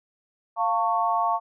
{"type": "chord", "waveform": "sine", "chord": "F augmented", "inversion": "none", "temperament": "equal with one note detuned", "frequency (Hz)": [698.5, 899, 1108.7], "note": ["F5", "A5", "C#6"], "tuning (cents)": [0, 37, 0], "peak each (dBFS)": -25, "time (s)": [0.56, 1.4], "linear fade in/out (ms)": 50, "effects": []}